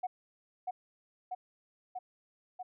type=tone with echo; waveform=sine; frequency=736 Hz; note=F#5; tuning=9 cents flat; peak=-30 dBFS; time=0.03-0.07 s; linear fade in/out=10 ms; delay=640 ms; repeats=4; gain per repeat=-2 dB; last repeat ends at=2.63 s; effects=tanh soft clip ceiling -26 dBFS